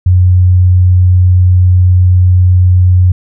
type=tone; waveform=sine; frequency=90.8 Hz; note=F#2; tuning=32 cents flat; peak=-3 dBFS; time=0.06-3.12 s; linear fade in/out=5 ms; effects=none